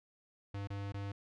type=tone with dropouts; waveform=square; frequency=100 Hz; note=G2; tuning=35 cents sharp; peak=-39 dBFS; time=0.54-1.12 s; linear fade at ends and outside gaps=5 ms; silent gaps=0.673-0.702 / 0.922-0.941 s; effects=low-pass 4000 Hz 12 dB/octave